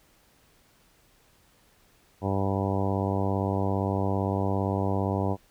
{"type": "harmonic tone", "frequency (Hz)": 97.6, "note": "G2", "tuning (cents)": -7, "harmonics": [1, 2, 3, 4, 5, 6, 7, 8, 9, 10], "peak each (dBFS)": [-28, -31, -33, -34, -35, -36, -36, -37, -38, -38], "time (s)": [2.21, 5.37], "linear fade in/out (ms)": 50, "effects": ["pink hiss -62 dBFS RMS until 5.5 s"]}